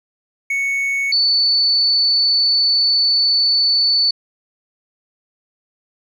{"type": "tone pair in turn", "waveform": ["triangle", "sine"], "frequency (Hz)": [2217, 4483], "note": ["C#7", "C#8"], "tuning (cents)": [0, 19], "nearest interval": "octave", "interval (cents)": 1219, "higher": "second", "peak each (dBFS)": [-15, -12], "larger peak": "second", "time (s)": [[0.5, 1.12], [1.12, 4.11]], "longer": "second", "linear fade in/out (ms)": 5, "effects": []}